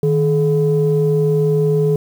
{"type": "tone pair together", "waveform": "sine", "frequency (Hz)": [155.56, 426.5], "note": ["D#3", "G#4"], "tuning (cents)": [0, 46], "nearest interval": "octave + perfect fourth", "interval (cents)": 1746, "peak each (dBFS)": -14, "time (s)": [0.03, 1.96], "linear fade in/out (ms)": 2, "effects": ["tanh soft clip ceiling -6 dBFS", "7-bit"]}